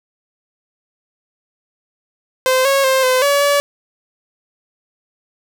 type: tone with pitch steps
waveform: sawtooth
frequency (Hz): 517 / 549 / 527 / 512 / 568 / 572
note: C5 / C#5 / C5 / C5 / C#5 / D5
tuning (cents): -21 / -17 / +12 / -38 / +42 / -46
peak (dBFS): -8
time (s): 2.46-3.6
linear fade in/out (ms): 0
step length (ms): 190
effects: none